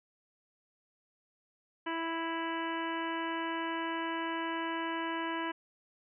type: harmonic tone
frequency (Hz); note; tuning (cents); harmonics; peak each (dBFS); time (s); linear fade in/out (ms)
329.6; E4; 0; 1 / 2 / 3 / 4 / 5 / 6 / 7 / 8 / 9; -37 / -44 / -37 / -47 / -41 / -46 / -48 / -51 / -46; 1.86-5.52; 10
effects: none